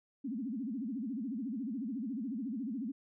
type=tone with vibrato; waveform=sine; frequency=243.2 Hz; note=B3; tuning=26 cents flat; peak=-35 dBFS; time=0.24-2.92 s; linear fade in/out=10 ms; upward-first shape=sine; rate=14 Hz; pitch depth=270 cents each way; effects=none